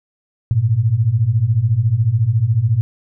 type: beating tone pair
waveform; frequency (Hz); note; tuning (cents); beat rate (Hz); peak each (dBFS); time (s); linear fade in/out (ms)
sine; 103.83 / 117.83; G#2 / A#2; 0 / +19; 14; -17 / -14; 0.51-2.81; 0
effects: none